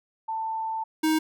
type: tone pair in turn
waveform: sine / square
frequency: 889 / 314.3 Hz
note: A5 / D#4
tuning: +18 / +18 cents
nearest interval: octave + tritone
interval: 1800 cents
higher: first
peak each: -27 / -21 dBFS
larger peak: second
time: 0.28-0.84 / 1.03-1.19 s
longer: first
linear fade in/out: 10 ms
effects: none